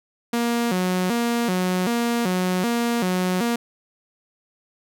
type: tone with vibrato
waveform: sawtooth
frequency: 207.7 Hz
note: G#3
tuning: in tune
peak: -16 dBFS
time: 0.33-3.56 s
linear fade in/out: 5 ms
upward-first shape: square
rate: 1.3 Hz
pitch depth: 220 cents each way
effects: none